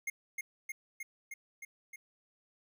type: tone with echo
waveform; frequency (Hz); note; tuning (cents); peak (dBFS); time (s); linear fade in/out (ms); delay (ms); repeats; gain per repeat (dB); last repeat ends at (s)
square; 2136; C7; +35; -34; 0.07-0.1; 5; 310; 6; -2; 1.96
effects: none